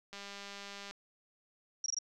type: click train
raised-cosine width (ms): 0.2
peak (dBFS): -29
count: 157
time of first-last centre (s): 0.13-0.91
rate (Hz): 200
type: tone bursts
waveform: sine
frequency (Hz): 5650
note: F8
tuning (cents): +19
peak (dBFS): -32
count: 4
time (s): 1.84-1.987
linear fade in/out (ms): 2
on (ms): 21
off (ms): 21
effects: none